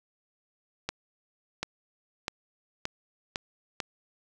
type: accelerating click train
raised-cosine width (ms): 0.2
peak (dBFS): -13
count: 6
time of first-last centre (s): 0.89-3.802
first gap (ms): 740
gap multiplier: 0.88
effects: none